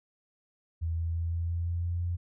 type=tone with pitch steps; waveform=sine; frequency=82.41 / 83.08 / 83.75 / 84.43 / 85.12 / 85.81 / 86.51 / 87.21 Hz; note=E2 / E2 / E2 / E2 / F2 / F2 / F2 / F2; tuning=0 / +14 / +28 / +42 / -44 / -30 / -16 / -2 cents; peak=-28 dBFS; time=0.81-2.17 s; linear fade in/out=20 ms; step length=170 ms; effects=none